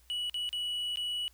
triangle tone with dropouts, 2939 Hz, F#7, 12 cents flat, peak -30 dBFS, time 0.1-1.28 s, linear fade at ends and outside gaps 0 ms, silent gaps 0.297-0.343 / 0.491-0.529 / 0.958-0.972 s, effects added 60 Hz sine -61 dBFS peak until 1.33 s + white hiss -66 dBFS RMS until 1.33 s

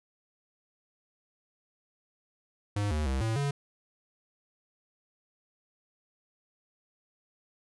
square tone with pitch steps, 102.6 / 76.1 / 66.3 / 111.9 / 141.7 Hz, G#2 / D#2 / C2 / A2 / C#3, -21 / -38 / +23 / +30 / +38 cents, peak -28 dBFS, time 2.76-3.51 s, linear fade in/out 5 ms, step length 150 ms, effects resampled to 24000 Hz

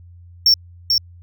triangle tone with echo, 5460 Hz, F8, 40 cents flat, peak -8 dBFS, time 0.46-0.54 s, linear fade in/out 2 ms, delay 440 ms, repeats 1, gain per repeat -4 dB, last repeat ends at 0.98 s, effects added 87 Hz sine -40 dBFS peak until 1.22 s

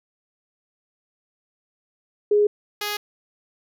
sine / 5% pulse tone pair in turn, 415.3 / 415.3 Hz, G#4 / G#4, 0 / 0 cents, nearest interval unison, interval 0 cents, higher neither, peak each -14 dBFS, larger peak neither, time 2.31-2.47 / 2.81-2.97 s, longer neither, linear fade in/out 5 ms, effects none

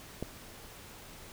click, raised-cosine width 2 ms, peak -21 dBFS, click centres 0.226 s, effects pink hiss -50 dBFS RMS until 1.32 s

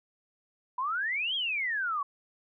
sine exponential two-way sweep, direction up then down, 973 to 3322 to 1097 Hz, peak -28 dBFS, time 0.78-2.03 s, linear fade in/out 5 ms, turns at 1.35 s, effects none

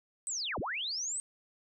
sine linear two-way sweep, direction down then up, 8430 to 30.48 to 8430 Hz, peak -33 dBFS, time 0.27-1.2 s, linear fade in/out 0 ms, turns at 0.59 s, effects none

